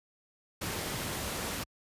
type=noise; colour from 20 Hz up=pink; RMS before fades=-35 dBFS; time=0.61-1.64 s; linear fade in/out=10 ms; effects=high-pass 60 Hz 12 dB/octave + resampled to 32000 Hz